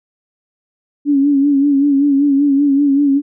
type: tone with vibrato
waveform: sine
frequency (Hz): 281.7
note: C#4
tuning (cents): +28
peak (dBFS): -9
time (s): 1.05-3.22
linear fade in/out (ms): 50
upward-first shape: sine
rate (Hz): 5.2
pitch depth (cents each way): 57
effects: none